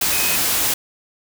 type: tone in noise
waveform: sine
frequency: 2523 Hz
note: D#7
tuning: 23 cents sharp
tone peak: -25 dBFS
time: 0.12-0.36 s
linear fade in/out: 5 ms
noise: white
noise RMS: -19 dBFS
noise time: 0.01-0.74 s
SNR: -9 dB
effects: none